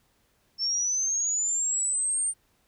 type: linear sweep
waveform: sine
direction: up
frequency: 5350 to 8870 Hz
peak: -24 dBFS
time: 0.58-2.34 s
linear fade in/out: 50 ms
effects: pink hiss -68 dBFS RMS until 2.67 s